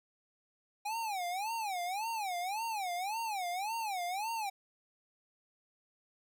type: tone with vibrato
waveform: square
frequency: 802 Hz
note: G5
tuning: 39 cents sharp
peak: -35 dBFS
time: 0.85-4.5 s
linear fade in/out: 10 ms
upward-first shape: sine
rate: 1.8 Hz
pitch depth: 240 cents each way
effects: 12-bit